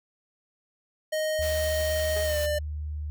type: tone with pitch glide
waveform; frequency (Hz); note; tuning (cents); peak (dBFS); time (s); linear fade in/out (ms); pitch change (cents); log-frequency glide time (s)
square; 622.3 to 596.3; D#5 to D5; 0 to +26; -26; 1.12-2.59; 10; -74; 2.24-2.38
type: tone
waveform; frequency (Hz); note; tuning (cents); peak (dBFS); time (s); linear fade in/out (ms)
sine; 75.2; D2; +42; -30; 1.39-3.1; 0
type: noise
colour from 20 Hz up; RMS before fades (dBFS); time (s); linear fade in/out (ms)
white; -38; 1.41-2.47; 20
type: tone with exponential decay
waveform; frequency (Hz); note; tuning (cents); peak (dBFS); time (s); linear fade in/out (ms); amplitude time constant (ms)
sawtooth; 418.6; G#4; +14; -31; 2.16-2.35; 5; 41
effects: none